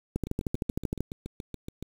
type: two click trains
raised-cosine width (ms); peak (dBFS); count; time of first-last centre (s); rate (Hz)
3; -15 / -24; 12 / 12; 0.16-1.006 / 0.27-1.826; 13 / 7.07
effects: 7-bit